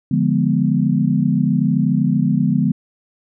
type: chord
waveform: sine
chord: D diminished seventh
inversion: none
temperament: equal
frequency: 146.83 / 174.61 / 207.7 / 246.9 Hz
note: D3 / F3 / Ab3 / Cb4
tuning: 0 / 0 / 0 / 0 cents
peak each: -19 dBFS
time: 0.11-2.72 s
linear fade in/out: 5 ms
effects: none